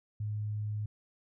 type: tone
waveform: sine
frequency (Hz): 105.6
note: G#2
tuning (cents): +29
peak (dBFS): -32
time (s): 0.2-0.86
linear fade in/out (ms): 5
effects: none